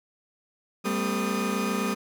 30% pulse tone cluster, 197.3 / 224.8 / 256.6 / 1234 Hz, G3 / A3 / C4 / D#6, +11 / +37 / -34 / -15 cents, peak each -26 / -28 / -31 / -30 dBFS, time 0.84-1.95 s, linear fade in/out 20 ms, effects none

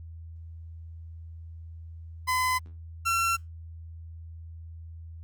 30% pulse tone pair in turn, 1016 / 1356.2 Hz, B5 / E6, +49 / +49 cents, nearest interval perfect fourth, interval 500 cents, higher second, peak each -21 dBFS, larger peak neither, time 2.27-2.59 / 3.05-3.37 s, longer neither, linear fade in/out 20 ms, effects added 82 Hz sine -40 dBFS peak until 5.23 s + Opus 48 kbps

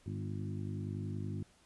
harmonic tone with a mistuned harmonic, 50.6 Hz, G#1, 44 cents flat, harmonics 2 / 3 / 4 / 5 / 6 / 7, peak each -39 / -43 / -45 / -47 / -49 / -50 dBFS, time 0.06-1.43 s, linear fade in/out 5 ms, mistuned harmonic 5, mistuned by -24 cents, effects pink hiss -66 dBFS RMS until 1.65 s + resampled to 24000 Hz

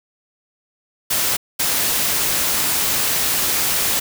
white noise bursts at uneven times, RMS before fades -19 dBFS, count 2, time 1.1-1.37 / 1.59-4 s, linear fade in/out 10 ms, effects none

